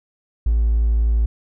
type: tone with hard clipping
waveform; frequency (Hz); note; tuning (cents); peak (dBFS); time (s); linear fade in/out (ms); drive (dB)
triangle; 56; A1; +31; -14; 0.46-1.26; 5; 3
effects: none